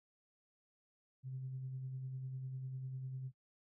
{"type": "tone with tremolo", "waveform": "sine", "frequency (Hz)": 130.81, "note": "C3", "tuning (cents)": 0, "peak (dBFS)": -39, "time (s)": [1.23, 3.32], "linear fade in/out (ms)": 50, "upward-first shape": "sine", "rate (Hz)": 10, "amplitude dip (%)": 35, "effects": ["noise-tail reverb RT60 0.1 s tail -19 dB re dry", "tanh soft clip ceiling -35 dBFS"]}